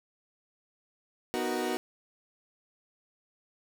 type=chord; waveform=30% pulse; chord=B major seventh; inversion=none; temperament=equal; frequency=246.9 / 311.1 / 370 / 466.2 Hz; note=B3 / D#4 / F#4 / A#4; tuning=0 / 0 / 0 / 0 cents; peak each=-33 / -34 / -30 / -35 dBFS; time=1.34-1.77 s; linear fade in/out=0 ms; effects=none